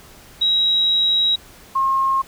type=tone pair in turn; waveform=sine; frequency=3843 / 1073.4 Hz; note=B7 / C6; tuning=-48 / +44 cents; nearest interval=octave + minor seventh; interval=2208 cents; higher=first; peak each=-14 / -15 dBFS; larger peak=first; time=0.41-1.36 / 1.75-2.22 s; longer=first; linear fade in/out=10 ms; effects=pink hiss -45 dBFS RMS until 2.27 s